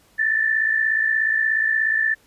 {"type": "tone pair together", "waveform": "sine", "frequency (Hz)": [1760, 1816.8], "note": ["A6", "A#6"], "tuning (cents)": [0, -45], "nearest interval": "minor second", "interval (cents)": 55, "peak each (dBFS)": [-18, -24], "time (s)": [0.18, 2.15], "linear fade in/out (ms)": 20, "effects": ["pink hiss -57 dBFS RMS until 2.26 s", "resampled to 32000 Hz"]}